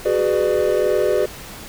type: chord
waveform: triangle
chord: G# half-diminished seventh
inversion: third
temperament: just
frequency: 373.8 / 415.3 / 498.4 / 598 Hz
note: F#4 / G#4 / B4 / D5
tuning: +18 / 0 / +16 / +31 cents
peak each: -19 dBFS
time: 0.05-1.26 s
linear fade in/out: 10 ms
effects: pink hiss -36 dBFS RMS until 1.68 s